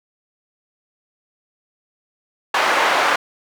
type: band-pass noise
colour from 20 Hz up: white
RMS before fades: -17 dBFS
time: 2.54-3.16 s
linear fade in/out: 5 ms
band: 580 to 1600 Hz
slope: 12 dB/octave
effects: none